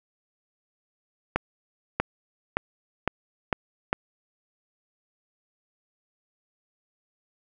accelerating click train, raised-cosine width 0.5 ms, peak -7 dBFS, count 6, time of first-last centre 1.36-3.929 s, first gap 640 ms, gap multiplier 0.89, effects none

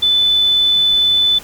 sine tone, 3502 Hz, A7, 9 cents flat, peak -10 dBFS, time 0.02-1.39 s, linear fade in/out 10 ms, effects pink hiss -36 dBFS RMS until 1.43 s

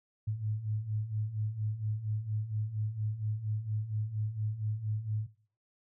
sine beating tone pair, 104.7 / 109 Hz, G#2 / A2, +15 / -16 cents, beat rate 4.3 Hz, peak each -38 / -32 dBFS, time 0.27-5.27 s, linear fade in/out 10 ms, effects noise-tail reverb RT60 0.5 s tail -19 dB re dry

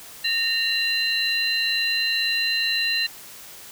sine tone cluster, 1835 / 2767 / 4049 Hz, A#6 / F7 / B7, -28 / -17 / +42 cents, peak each -27 / -25 / -23 dBFS, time 0.24-3.07 s, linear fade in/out 10 ms, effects white hiss -42 dBFS RMS until 3.71 s

